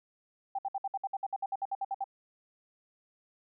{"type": "tone bursts", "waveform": "sine", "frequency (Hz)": 784, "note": "G5", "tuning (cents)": 0, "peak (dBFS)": -30, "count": 16, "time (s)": [0.55, 2.042], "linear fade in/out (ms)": 5, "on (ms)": 37, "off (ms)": 60, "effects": []}